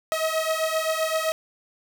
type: beating tone pair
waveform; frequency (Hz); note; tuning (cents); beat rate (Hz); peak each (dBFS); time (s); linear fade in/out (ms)
sawtooth; 634 / 641.7; D#5 / E5; +32 / -47; 7.7; -22; 0.12-1.32; 0
effects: none